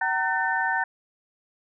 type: tone cluster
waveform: sine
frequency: 762 / 919 / 1518 / 1794 Hz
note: G5 / A#5 / F#6 / A6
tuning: -49 / -25 / +44 / +33 cents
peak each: -29 / -28 / -27 / -27 dBFS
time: 0.01-0.84 s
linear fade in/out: 5 ms
effects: none